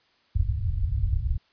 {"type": "low-pass noise", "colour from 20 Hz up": "white", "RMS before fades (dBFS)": -25, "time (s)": [0.35, 1.38], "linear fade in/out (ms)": 5, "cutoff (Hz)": 110, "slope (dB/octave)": 48, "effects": ["white hiss -64 dBFS RMS until 1.52 s", "resampled to 11025 Hz"]}